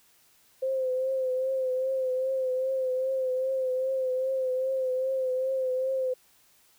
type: tone with vibrato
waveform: sine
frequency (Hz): 520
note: C5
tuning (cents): -11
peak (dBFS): -25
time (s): 0.62-6.14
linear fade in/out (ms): 10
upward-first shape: triangle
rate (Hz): 2.5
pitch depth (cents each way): 44
effects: white hiss -62 dBFS RMS until 6.78 s